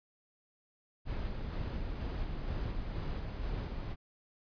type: noise with tremolo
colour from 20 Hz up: brown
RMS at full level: -36 dBFS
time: 1.05-3.96 s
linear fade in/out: 50 ms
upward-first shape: square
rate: 2.1 Hz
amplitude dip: 25%
effects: resampled to 11025 Hz